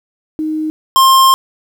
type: tone pair in turn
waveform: sine / square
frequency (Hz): 311.1 / 1060.4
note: D#4 / C6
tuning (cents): 0 / +23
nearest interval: octave + major sixth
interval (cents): 2123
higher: second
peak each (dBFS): -15 / -6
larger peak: second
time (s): 0.39-0.7 / 0.96-1.34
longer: second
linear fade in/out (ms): 0
effects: 8-bit